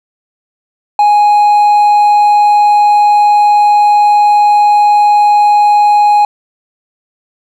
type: tone with hard clipping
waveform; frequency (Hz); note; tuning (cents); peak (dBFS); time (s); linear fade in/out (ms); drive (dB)
triangle; 830.6; G#5; 0; -5; 0.99-6.25; 2; 5
effects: none